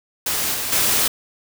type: noise with level steps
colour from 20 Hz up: white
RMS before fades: -22 / -25 / -18 dBFS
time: 0.26-1.08 s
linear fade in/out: 5 ms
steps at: 0.54 / 0.72 s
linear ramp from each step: 5 ms
effects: none